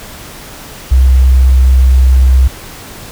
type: tone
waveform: sine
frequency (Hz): 64.6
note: C2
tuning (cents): -21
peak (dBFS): -3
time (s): 0.91-2.48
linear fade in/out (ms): 10
effects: pink hiss -30 dBFS RMS until 3.11 s